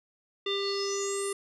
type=tone with low-pass filter sweep; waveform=square; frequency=397.1 Hz; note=G4; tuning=22 cents sharp; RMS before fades=-31 dBFS; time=0.46-1.33 s; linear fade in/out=5 ms; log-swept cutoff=3300 to 9900 Hz; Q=9.6; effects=none